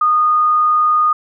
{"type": "tone", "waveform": "sine", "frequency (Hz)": 1230, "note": "D#6", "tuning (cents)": -20, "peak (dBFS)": -10, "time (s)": [0.01, 1.13], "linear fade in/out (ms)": 5, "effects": []}